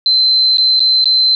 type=tone with dropouts; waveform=sine; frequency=4082 Hz; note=C8; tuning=44 cents flat; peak=-8 dBFS; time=0.06-1.35 s; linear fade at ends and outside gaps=1 ms; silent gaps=0.572-0.582 / 0.795-0.803 / 1.043-1.056 s; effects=none